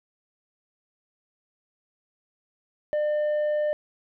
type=tone with tanh clipping; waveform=sine; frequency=600 Hz; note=D5; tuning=37 cents sharp; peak=-23 dBFS; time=2.93-3.73 s; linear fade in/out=0 ms; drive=4 dB; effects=none